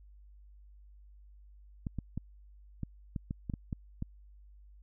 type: clicks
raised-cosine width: 5 ms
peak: -23 dBFS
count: 10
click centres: 1.868 / 1.987 / 2.176 / 2.833 / 3.162 / 3.309 / 3.498 / 3.538 / 3.728 / 4.024 s
effects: added 50 Hz sine -53 dBFS peak until 4.82 s